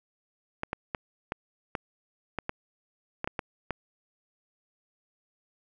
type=clicks; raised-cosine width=0.5 ms; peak=-15 dBFS; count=11; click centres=0.634 / 0.731 / 0.948 / 1.321 / 1.752 / 2.387 / 2.494 / 3.244 / 3.275 / 3.392 / 3.707 s; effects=none